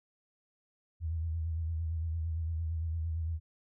sine tone with vibrato, 81.4 Hz, E2, 21 cents flat, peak -31 dBFS, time 1-3.4 s, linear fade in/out 50 ms, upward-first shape sine, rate 8.8 Hz, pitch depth 57 cents each way, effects none

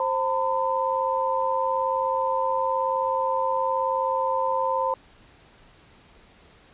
sine tone cluster, 527 / 908 / 1007 Hz, C5 / A#5 / B5, +12 / -46 / +33 cents, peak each -26 dBFS, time 0-4.94 s, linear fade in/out 2 ms, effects pink hiss -54 dBFS RMS until 6.73 s + resampled to 8000 Hz

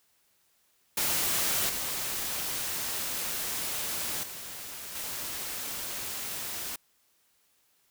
white noise with level steps, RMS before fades -28 / -33 / -41 / -36 dBFS, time 0.97-6.76 s, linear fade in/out 5 ms, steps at 1.69 / 4.23 / 4.95 s, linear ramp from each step 5 ms, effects white hiss -69 dBFS RMS until 7.9 s

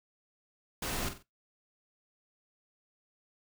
pink noise with echo, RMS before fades -35 dBFS, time 0.82-1.09 s, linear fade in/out 5 ms, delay 46 ms, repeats 3, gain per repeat -9 dB, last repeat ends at 1.228 s, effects noise-tail reverb RT60 0.2 s tail -19 dB re dry

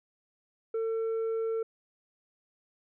triangle tone with tanh clipping, 450 Hz, A4, 39 cents sharp, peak -29 dBFS, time 0.74-1.63 s, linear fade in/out 5 ms, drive 8 dB, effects none

